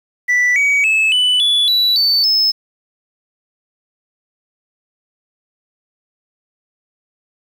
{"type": "tone with pitch steps", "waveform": "sine", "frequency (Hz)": [1971, 2264, 2601, 2987, 3432, 3942, 4528, 5202], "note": ["B6", "C#7", "E7", "F#7", "A7", "B7", "C#8", "E8"], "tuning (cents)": [-4, 36, -24, 16, -44, -4, 36, -24], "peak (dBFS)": -8, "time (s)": [0.28, 2.52], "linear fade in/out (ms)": 20, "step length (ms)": 280, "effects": ["tanh soft clip ceiling -10 dBFS", "7-bit"]}